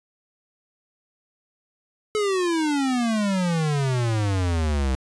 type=exponential sweep; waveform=square; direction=down; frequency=432.5 to 63.6 Hz; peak=-21 dBFS; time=2.15-4.95 s; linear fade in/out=0 ms; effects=resampled to 22050 Hz

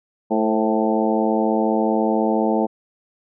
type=harmonic tone with a mistuned harmonic; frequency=110 Hz; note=A2; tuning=in tune; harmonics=2 / 3 / 4 / 5 / 6 / 7 / 8; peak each=-21 / -23 / -24 / -25 / -26 / -26 / -27 dBFS; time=0.3-2.67 s; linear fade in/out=20 ms; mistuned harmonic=5; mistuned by=-50 cents; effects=none

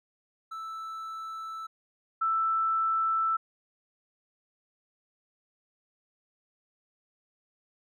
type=tone pair in turn; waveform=triangle / sine; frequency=1318.5 / 1324.1 Hz; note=E6 / E6; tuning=0 / +7 cents; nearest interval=unison; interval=7 cents; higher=second; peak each=-34 / -24 dBFS; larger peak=second; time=0.51-1.67 / 2.21-3.37 s; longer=neither; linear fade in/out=10 ms; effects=none

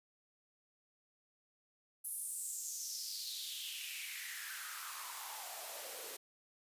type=noise with high-pass filter sweep; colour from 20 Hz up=white; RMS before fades=-44 dBFS; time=2.04-6.17 s; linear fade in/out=10 ms; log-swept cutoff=11000 to 430 Hz; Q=4.6; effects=resampled to 32000 Hz

